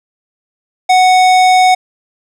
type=tone with hard clipping; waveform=sine; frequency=740 Hz; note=F#5; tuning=in tune; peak=-7 dBFS; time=0.89-1.75 s; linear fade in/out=10 ms; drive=16 dB; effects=none